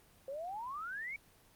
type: exponential sweep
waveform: sine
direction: up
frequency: 523.3 to 2294 Hz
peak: -39 dBFS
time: 0.28-1.16 s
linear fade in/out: 2 ms
effects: pink hiss -64 dBFS RMS until 1.55 s + Opus 24 kbps